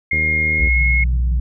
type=tone with pitch glide; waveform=sine; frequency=2136 to 2166 Hz; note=C7 to C#7; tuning=+35 to -41 cents; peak=-15 dBFS; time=0.11-1.04 s; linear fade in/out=5 ms; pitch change=+24 cents; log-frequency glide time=0.42-0.77 s
type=harmonic tone; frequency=77.78 Hz; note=D#2; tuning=in tune; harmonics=1 / 2 / 3 / 4 / 5 / 6 / 7; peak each=-23 / -29 / -33 / -35 / -37 / -39 / -40 dBFS; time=0.12-0.69 s; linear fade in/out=10 ms
type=tone; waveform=sine; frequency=60.8 Hz; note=B1; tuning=26 cents flat; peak=-14 dBFS; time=0.6-1.4 s; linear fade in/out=5 ms
type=band-pass noise; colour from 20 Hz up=pink; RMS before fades=-31 dBFS; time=0.76-1.4 s; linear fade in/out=5 ms; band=120 to 170 Hz; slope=48 dB/octave
effects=none